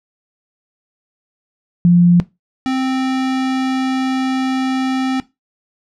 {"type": "tone pair in turn", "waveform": ["sine", "square"], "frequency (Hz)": [174.61, 261.6], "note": ["F3", "C4"], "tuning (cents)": [0, 0], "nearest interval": "perfect fifth", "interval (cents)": 700, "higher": "second", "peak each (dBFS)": [-6, -16], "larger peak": "first", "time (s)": [[1.85, 2.2], [2.66, 5.2]], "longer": "second", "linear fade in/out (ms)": 0, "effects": ["noise-tail reverb RT60 0.2 s tail -17 dB re dry", "low-pass 5000 Hz 12 dB/octave"]}